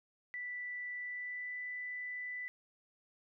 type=tone with pitch glide; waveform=sine; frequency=1973 to 1987.9 Hz; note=B6 to B6; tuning=-2 to +11 cents; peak=-39 dBFS; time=0.34-2.48 s; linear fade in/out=0 ms; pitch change=+13 cents; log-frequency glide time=0.96-1.58 s; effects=none